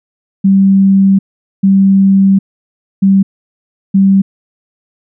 sine tone bursts at uneven times, 194.4 Hz, G3, 14 cents flat, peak -4 dBFS, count 4, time 0.44-1.19 / 1.63-2.39 / 3.02-3.23 / 3.94-4.22 s, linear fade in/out 10 ms, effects none

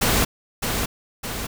pink noise with echo, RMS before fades -19 dBFS, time 0.01-0.25 s, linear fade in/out 10 ms, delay 610 ms, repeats 2, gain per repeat -5 dB, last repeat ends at 1.47 s, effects none

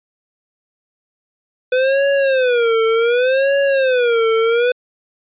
square tone with vibrato, 500 Hz, B4, 21 cents sharp, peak -13 dBFS, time 1.72-4.72 s, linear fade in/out 5 ms, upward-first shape sine, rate 0.67 Hz, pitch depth 190 cents each way, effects resampled to 8000 Hz

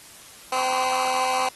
15% pulse tone with high-pass filter, 257.8 Hz, C4, 26 cents flat, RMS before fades -24 dBFS, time 0.52-1.49 s, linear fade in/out 5 ms, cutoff 750 Hz, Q 1.3, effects white hiss -46 dBFS RMS until 1.55 s + AAC 32 kbps

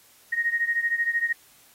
sine beating tone pair, 1864.7 / 1877.7 Hz, A#6 / A#6, 0 / +12 cents, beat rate 13 Hz, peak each -24 / -27 dBFS, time 0.32-1.33 s, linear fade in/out 10 ms, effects white hiss -56 dBFS RMS until 1.74 s + AAC 48 kbps

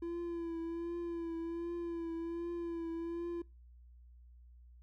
triangle tone with vibrato, 337.3 Hz, E4, 40 cents sharp, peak -35 dBFS, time 0.02-3.42 s, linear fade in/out 5 ms, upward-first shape triangle, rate 1.3 Hz, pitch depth 40 cents each way, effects noise-tail reverb RT60 0.3 s tail -25 dB re dry + added 60 Hz sine -55 dBFS peak until 4.82 s

